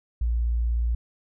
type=tone; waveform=sine; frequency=58.27 Hz; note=A#1; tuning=in tune; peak=-21 dBFS; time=0.21-0.95 s; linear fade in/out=5 ms; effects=none